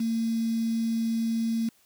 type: tone with quantisation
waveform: sine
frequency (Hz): 227.2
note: A#3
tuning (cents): -44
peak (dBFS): -24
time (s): 0-1.69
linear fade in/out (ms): 5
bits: 7
effects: white hiss -63 dBFS RMS until 1.85 s